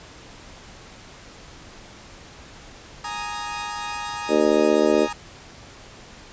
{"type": "chord", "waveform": "sawtooth", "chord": "Ab suspended second", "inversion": "none", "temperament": "equal", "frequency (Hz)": [830.6, 932.3, 1244.5], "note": ["Ab5", "Bb5", "Eb6"], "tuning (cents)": [0, 0, 0], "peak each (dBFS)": -29, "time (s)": [3.04, 5.13], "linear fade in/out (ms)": 5}
{"type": "harmonic tone", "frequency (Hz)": 75.7, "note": "D#2", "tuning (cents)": -47, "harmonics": [3, 4, 5, 6, 7, 8], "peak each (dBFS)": [-26, -22, -21, -22, -26, -22], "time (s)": [4.28, 5.08], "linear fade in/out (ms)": 50}
{"effects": ["pink hiss -44 dBFS RMS until 6.32 s", "resampled to 16000 Hz"]}